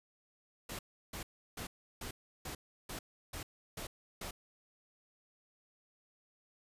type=noise bursts; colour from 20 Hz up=pink; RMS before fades=-43 dBFS; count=9; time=0.69-4.31 s; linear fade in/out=5 ms; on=100 ms; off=340 ms; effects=resampled to 32000 Hz